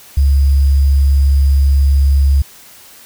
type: tone with sample-and-hold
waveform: sine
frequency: 69.3 Hz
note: C#2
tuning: in tune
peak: -7 dBFS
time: 0.17-2.42 s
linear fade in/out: 5 ms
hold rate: 4900 Hz
effects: white hiss -40 dBFS RMS until 3.05 s